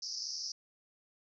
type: band-pass noise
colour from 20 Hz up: pink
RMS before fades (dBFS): -40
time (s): 0.02-0.52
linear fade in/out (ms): 5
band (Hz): 4800 to 5800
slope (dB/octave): 96
effects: none